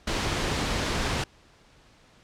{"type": "noise", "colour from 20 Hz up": "pink", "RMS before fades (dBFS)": -27, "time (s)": [0.07, 1.24], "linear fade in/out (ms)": 5, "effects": ["pink hiss -57 dBFS RMS until 2.23 s", "low-pass 6000 Hz 12 dB/octave"]}